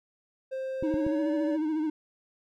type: tone with pitch glide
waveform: triangle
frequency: 527 to 574.7 Hz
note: C5 to D5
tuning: +12 to -38 cents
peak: -29 dBFS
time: 0.51-1.57 s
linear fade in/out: 20 ms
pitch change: +150 cents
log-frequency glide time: 0.84-1.29 s
type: clicks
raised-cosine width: 3 ms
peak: -23 / -21 / -21 dBFS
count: 3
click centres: 0.826 / 0.941 / 1.066 s
type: tone with vibrato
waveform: triangle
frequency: 311.1 Hz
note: D#4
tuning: in tune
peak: -24 dBFS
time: 0.83-1.9 s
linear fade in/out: 5 ms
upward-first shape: sine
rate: 14 Hz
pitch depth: 53 cents each way
effects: none